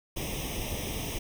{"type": "noise with comb filter", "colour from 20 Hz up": "pink", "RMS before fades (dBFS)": -34, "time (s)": [0.16, 1.19], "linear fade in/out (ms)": 10, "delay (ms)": 0.34, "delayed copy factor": 0.85, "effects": []}